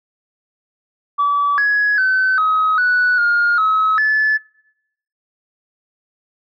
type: tone with pitch steps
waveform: sine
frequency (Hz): 1149 / 1676 / 1524 / 1269 / 1478 / 1419 / 1284 / 1732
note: D6 / G#6 / G6 / D#6 / F#6 / F6 / E6 / A6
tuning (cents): -38 / +15 / -49 / +34 / -2 / +27 / -46 / -28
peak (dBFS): -11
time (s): 1.18-4.38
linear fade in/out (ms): 20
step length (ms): 400
effects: noise-tail reverb RT60 0.8 s tail -21 dB re dry + tanh soft clip ceiling -9 dBFS